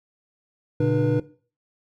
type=tone cluster; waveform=triangle; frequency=118.7 / 143.1 / 301.2 / 483.4 Hz; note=A#2 / D3 / D4 / B4; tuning=+32 / -45 / +44 / -37 cents; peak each=-22 dBFS; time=0.8-1.2 s; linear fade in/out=5 ms; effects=noise-tail reverb RT60 0.4 s tail -18 dB re dry